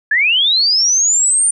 sine linear sweep, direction up, 1661.2 to 9140 Hz, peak -10 dBFS, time 0.11-1.51 s, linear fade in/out 5 ms, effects none

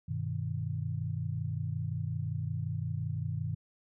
sine chord, G augmented, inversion none, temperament equal, 98 / 123.47 / 155.56 Hz, G2 / B2 / D#3, 0 / 0 / 0 cents, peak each -36 / -36 / -36 dBFS, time 0.08-3.55 s, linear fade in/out 10 ms, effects none

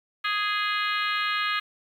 harmonic tone with a mistuned harmonic, 415.3 Hz, G#4, in tune, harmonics 3 / 4 / 5 / 6 / 7 / 8 / 9 / 10, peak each -28 / -30 / -32 / -34 / -35 / -36 / -37 / -38 dBFS, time 0.24-1.6 s, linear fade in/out 10 ms, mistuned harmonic 8, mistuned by -20 cents, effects 9-bit

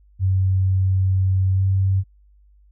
sine tone with pitch glide, 94.6 to 95.98 Hz, F#2 to G2, +39 to -36 cents, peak -15 dBFS, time 0.19-2.04 s, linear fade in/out 50 ms, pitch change +25 cents, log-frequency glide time 1.54-1.62 s, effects added 50 Hz sine -50 dBFS peak until 2.71 s

